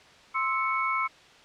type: tone cluster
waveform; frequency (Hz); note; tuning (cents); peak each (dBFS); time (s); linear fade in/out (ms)
sine; 1053 / 1312 / 2215; C6 / E6 / C#7; +11 / -9 / -2; -29; 0.34-1.08; 20
effects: white hiss -53 dBFS RMS until 1.44 s + low-pass 4000 Hz 12 dB/octave